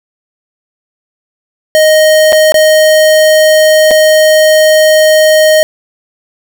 square tone with dropouts, 622.3 Hz, D#5, in tune, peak -4 dBFS, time 1.75-5.63 s, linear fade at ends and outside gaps 0 ms, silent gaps 2.323-2.329 / 2.521-2.543 / 3.909-3.913 s, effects none

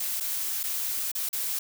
blue noise with dropouts, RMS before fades -30 dBFS, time 0-1.59 s, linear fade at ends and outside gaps 5 ms, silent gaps 0.201-0.206 / 0.633-0.637 / 1.117-1.15 / 1.29-1.329 s, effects none

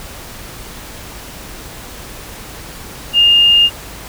sine tone, 2824 Hz, F7, 19 cents sharp, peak -6 dBFS, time 3.13-3.7 s, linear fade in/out 50 ms, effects added 50 Hz sine -39 dBFS peak until 4.08 s + pink hiss -32 dBFS RMS until 4.08 s

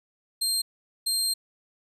25% pulse tone bursts at uneven times, 4186 Hz, C8, in tune, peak -19 dBFS, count 2, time 0.41-0.62 / 1.06-1.34 s, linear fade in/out 10 ms, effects none

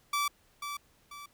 sawtooth tone with echo, 1157 Hz, D6, 26 cents flat, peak -24 dBFS, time 0.13-0.28 s, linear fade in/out 5 ms, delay 490 ms, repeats 2, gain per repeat -8 dB, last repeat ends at 1.26 s, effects pink hiss -66 dBFS RMS until 1.33 s

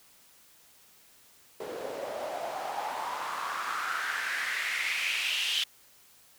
white noise with band-pass filter sweep, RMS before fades -33 dBFS, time 1.6-5.64 s, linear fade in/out 5 ms, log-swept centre 450 to 3200 Hz, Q 4.4, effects white hiss -59 dBFS RMS until 6.38 s

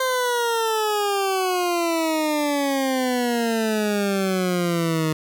20% pulse exponential sweep, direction down, 523.3 to 155.56 Hz, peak -15 dBFS, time 0-5.13 s, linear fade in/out 5 ms, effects none

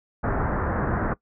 pink low-pass noise, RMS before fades -25 dBFS, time 0.23-1.14 s, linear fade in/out 10 ms, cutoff 1700 Hz, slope 48 dB/octave, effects noise-tail reverb RT60 0.1 s tail -21 dB re dry

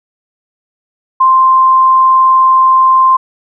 sine tone, 1046.5 Hz, C6, in tune, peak -4 dBFS, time 1.2-3.17 s, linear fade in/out 10 ms, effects none

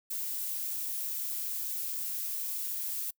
violet noise, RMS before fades -35 dBFS, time 0.1-3.11 s, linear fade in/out 10 ms, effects noise-tail reverb RT60 0.1 s tail -26 dB re dry

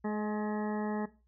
harmonic tone with a mistuned harmonic, 211.7 Hz, G#3, 33 cents sharp, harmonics 1 / 2 / 3 / 4 / 5 / 6 / 8 / 9, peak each -32 / -37 / -44 / -41 / -47 / -50 / -49 / -51 dBFS, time 0.04-1.06 s, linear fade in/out 10 ms, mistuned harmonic 3, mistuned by -17 cents, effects noise-tail reverb RT60 0.3 s tail -17 dB re dry + added 60 Hz sine -66 dBFS peak until 1.27 s

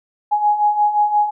sine beating tone pair, 830.6 / 836.3 Hz, G#5 / G#5, 0 / +12 cents, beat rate 5.7 Hz, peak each -20 / -14 dBFS, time 0.31-1.31 s, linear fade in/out 20 ms, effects none

